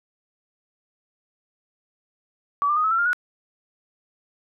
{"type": "tone with pitch steps", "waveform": "sine", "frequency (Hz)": [1145, 1192.2, 1241.4, 1292.7, 1346, 1401.5, 1459.4], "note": ["D6", "D6", "D#6", "E6", "E6", "F6", "F#6"], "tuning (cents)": [-44, 26, -4, -34, 36, 6, -24], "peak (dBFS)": -18, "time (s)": [2.62, 3.131], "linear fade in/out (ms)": 0, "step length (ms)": 73, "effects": []}